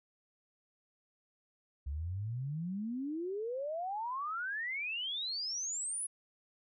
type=exponential sweep; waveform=sine; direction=up; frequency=67 to 10548 Hz; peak=-35 dBFS; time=1.86-6.07 s; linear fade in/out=10 ms; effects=none